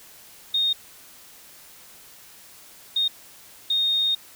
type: tone bursts at uneven times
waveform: sine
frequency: 3699 Hz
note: A#7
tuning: 14 cents flat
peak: -19 dBFS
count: 3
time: 0.54-0.73 / 2.96-3.08 / 3.7-4.15 s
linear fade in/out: 5 ms
effects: white hiss -48 dBFS RMS until 4.35 s